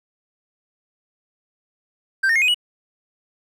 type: tone with pitch steps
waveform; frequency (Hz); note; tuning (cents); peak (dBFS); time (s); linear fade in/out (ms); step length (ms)
triangle; 1568 / 1832.6 / 2142 / 2503 / 2926; G6 / A#6 / C7 / D#7 / F#7; 0 / -30 / +40 / +10 / -20; -13; 2.23-2.545; 10; 63
effects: none